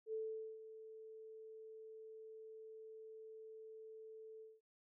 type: tone with ADSR envelope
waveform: sine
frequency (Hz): 440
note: A4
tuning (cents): 0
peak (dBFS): -39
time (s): 0.06-4.61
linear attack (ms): 71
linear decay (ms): 450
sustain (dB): -13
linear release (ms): 200
effects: none